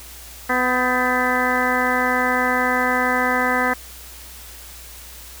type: harmonic tone with a mistuned harmonic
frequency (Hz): 250.8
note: B3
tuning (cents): +27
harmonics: 1 / 2 / 3 / 4 / 5 / 6 / 7 / 8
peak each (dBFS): -25 / -25 / -25 / -25 / -25 / -25 / -25 / -25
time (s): 0.49-3.74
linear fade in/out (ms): 10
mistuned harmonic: 6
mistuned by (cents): +65
effects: added 60 Hz sine -42 dBFS peak until 5.4 s + white hiss -40 dBFS RMS until 5.4 s